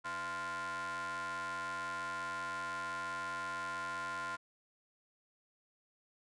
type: ring-modulated tone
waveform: 45% pulse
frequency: 181.1 Hz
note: F#3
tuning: 37 cents flat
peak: -35 dBFS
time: 0.04-4.37 s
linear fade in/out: 20 ms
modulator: 1220 Hz
effects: resampled to 22050 Hz